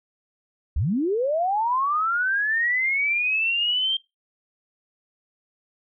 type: linear sweep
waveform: sine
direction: up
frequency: 52.2 to 3184 Hz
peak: -20 dBFS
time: 0.76-3.97 s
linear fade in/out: 5 ms
effects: noise-tail reverb RT60 0.2 s tail -21 dB re dry